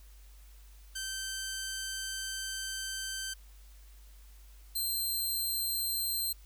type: tone pair in turn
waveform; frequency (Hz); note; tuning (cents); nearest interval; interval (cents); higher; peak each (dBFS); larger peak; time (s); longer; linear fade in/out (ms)
10% pulse; 1551 / 4141; G6 / C8; -19 / -19; octave + perfect fourth; 1700; second; -27 / -24; second; 0.95-3.34 / 4.75-6.33; first; 10
effects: added 50 Hz sine -51 dBFS peak until 6.45 s + white hiss -63 dBFS RMS until 6.45 s